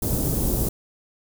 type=band-stop noise; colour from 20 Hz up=pink; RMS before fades=-23 dBFS; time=0.02-0.69 s; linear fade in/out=5 ms; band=410 to 11000 Hz; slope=12 dB/octave; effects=none